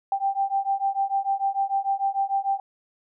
sine beating tone pair, 783 / 789.7 Hz, G5 / G5, -2 / +13 cents, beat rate 6.7 Hz, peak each -25 dBFS, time 0.12-2.6 s, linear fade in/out 2 ms, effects none

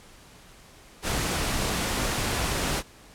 pink noise, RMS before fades -27 dBFS, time 1.02-2.83 s, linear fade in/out 50 ms, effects pink hiss -51 dBFS RMS until 3.14 s + low-pass 11000 Hz 12 dB/octave

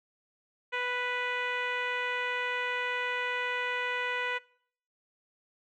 10% pulse tone with low-pass filter, 493.9 Hz, B4, in tune, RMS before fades -32 dBFS, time 0.72-4.39 s, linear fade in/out 20 ms, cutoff 2400 Hz, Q 1.8, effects noise-tail reverb RT60 0.6 s tail -23 dB re dry

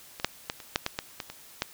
clicks, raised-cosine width 0.2 ms, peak -20 / -6 / -12 / -25 / -6 / -10 / -12 / -16 / -21 / -9 dBFS, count 10, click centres 0.199 / 0.246 / 0.499 / 0.602 / 0.759 / 0.864 / 0.989 / 1.202 / 1.3 / 1.621 s, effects white hiss -51 dBFS RMS until 1.73 s

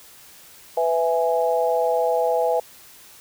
sine chord, E major, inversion second, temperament equal with one note detuned, 498.8 / 659.3 / 830.6 Hz, B4 / E5 / G#5, +17 / 0 / 0 cents, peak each -21 / -22 / -24 dBFS, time 0.77-2.6 s, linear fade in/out 5 ms, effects white hiss -47 dBFS RMS until 3.2 s

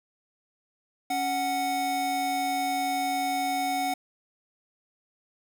square tone pair together, 277 / 740 Hz, C#4 / F#5, -1 / 0 cents, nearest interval octave + perfect fourth, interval 1701 cents, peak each -34 / -27 dBFS, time 1.1-3.94 s, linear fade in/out 5 ms, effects none

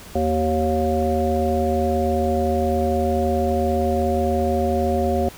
harmonic tone with a mistuned harmonic, 78.6 Hz, D#2, 18 cents sharp, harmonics 1 / 3 / 5 / 7 / 9, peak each -24 / -24 / -24 / -24 / -24 dBFS, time 0.15-5.29 s, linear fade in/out 5 ms, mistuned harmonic 5, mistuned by -40 cents, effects pink hiss -41 dBFS RMS until 5.37 s

